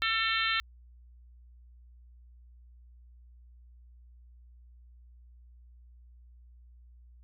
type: harmonic tone with a mistuned harmonic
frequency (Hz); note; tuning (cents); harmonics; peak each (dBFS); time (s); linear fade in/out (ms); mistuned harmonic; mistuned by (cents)
448.2; A4; +32; 3 / 4 / 5 / 6 / 7 / 8 / 9; -32 / -33 / -34 / -35 / -35 / -36 / -37; 0.02-0.6; 0; 5; -15
effects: added 60 Hz sine -52 dBFS peak until 7.23 s